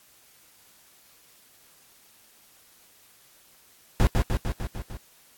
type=noise with echo; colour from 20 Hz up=brown; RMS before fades=-18 dBFS; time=4-4.07 s; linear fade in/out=0 ms; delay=150 ms; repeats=6; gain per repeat=-3 dB; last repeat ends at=4.97 s; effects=white hiss -57 dBFS RMS until 5.37 s + AAC 64 kbps